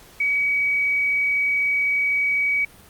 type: tone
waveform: sine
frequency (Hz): 2268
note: C#7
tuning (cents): +39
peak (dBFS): -18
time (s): 0.2-2.65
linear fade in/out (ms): 5
effects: pink hiss -48 dBFS RMS until 2.89 s + Opus 48 kbps